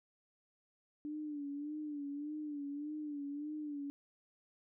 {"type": "tone with vibrato", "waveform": "sine", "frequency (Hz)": 293.7, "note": "D4", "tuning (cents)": 0, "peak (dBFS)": -39, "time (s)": [1.05, 3.9], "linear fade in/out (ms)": 0, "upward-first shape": "sine", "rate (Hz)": 1.7, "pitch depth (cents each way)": 66, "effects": []}